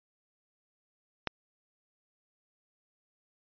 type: click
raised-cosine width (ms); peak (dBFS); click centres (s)
0.3; -13; 1.273
effects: resampled to 11025 Hz